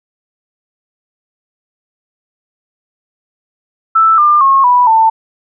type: tone with pitch steps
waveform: sine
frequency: 1321 / 1197.4 / 1085.5 / 983.9 / 891.9 Hz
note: E6 / D6 / C#6 / B5 / A5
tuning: +3 / +33 / -37 / -7 / +23 cents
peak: -5 dBFS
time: 3.95-5.1 s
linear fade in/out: 10 ms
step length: 230 ms
effects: none